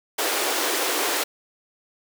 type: high-pass noise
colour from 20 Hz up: pink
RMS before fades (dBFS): -24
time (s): 0.18-1.24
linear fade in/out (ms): 10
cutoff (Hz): 310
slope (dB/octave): 48
effects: none